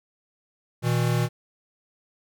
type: tone pair together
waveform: square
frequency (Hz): 120.49 / 160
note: B2 / D#3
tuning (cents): -42 / +49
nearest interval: perfect fourth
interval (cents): 491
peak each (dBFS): -23 / -26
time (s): 0.82-1.29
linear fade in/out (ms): 50
effects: none